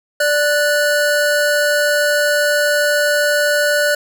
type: tone pair together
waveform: square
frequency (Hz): 587.3 / 1474.8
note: D5 / F#6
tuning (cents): 0 / -6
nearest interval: octave + major third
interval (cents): 1594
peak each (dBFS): -16 / -17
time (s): 0.2-3.95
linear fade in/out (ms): 5
effects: none